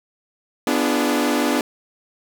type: chord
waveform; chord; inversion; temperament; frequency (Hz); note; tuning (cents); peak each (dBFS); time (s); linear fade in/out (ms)
sawtooth; B diminished seventh; none; equal with one note detuned; 246.9 / 293.7 / 341.4 / 415.3; B3 / D4 / F4 / Ab4; 0 / 0 / -39 / 0; -18 / -17 / -22 / -23; 0.67-1.61; 2
effects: none